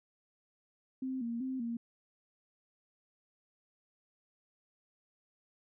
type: tone with vibrato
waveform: sine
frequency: 246.9 Hz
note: B3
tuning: in tune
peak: -34 dBFS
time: 1.02-1.77 s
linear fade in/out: 5 ms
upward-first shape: square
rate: 2.6 Hz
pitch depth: 97 cents each way
effects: none